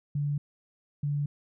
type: tone pair in turn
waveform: sine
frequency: 144.8 / 144.8 Hz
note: D3 / D3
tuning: -24 / -24 cents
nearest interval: unison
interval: 0 cents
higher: neither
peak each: -26 dBFS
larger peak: neither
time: 0.15-0.38 / 1.03-1.26 s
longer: neither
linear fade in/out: 5 ms
effects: none

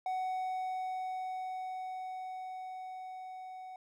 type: tone with level ramp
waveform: triangle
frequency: 746 Hz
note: F#5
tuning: 14 cents sharp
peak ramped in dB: -30 to -42 dBFS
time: 0.06-3.76 s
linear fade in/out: 2 ms
effects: none

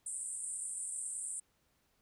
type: band-pass noise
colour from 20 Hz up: white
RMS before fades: -41 dBFS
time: 0.06-1.4 s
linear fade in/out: 5 ms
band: 8100 to 9300 Hz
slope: 96 dB/octave
effects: pink hiss -75 dBFS RMS until 2.01 s

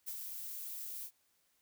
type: noise with ADSR envelope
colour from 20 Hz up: violet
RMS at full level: -40 dBFS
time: 0.06-1.11 s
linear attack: 25 ms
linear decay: 48 ms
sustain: -4 dB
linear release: 64 ms
effects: white hiss -75 dBFS RMS until 1.61 s

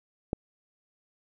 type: click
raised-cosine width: 2 ms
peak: -14 dBFS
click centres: 0.331 s
effects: none

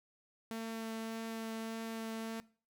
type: tone with vibrato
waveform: sawtooth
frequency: 224.6 Hz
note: A3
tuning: 36 cents sharp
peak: -35 dBFS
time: 0.51-2.4 s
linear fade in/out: 0 ms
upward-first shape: sine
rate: 1.7 Hz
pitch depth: 8 cents each way
effects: noise-tail reverb RT60 0.4 s tail -20 dB re dry

